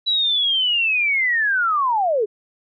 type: linear sweep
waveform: sine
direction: down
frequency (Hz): 3951 to 392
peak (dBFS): -16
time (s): 0.06-2.26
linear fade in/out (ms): 20
effects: none